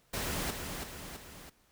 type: noise with echo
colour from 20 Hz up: pink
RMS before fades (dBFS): -35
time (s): 0.13-0.51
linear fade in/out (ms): 10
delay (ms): 330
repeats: 3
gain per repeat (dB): -5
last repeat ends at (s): 1.5
effects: pink hiss -68 dBFS RMS until 1.71 s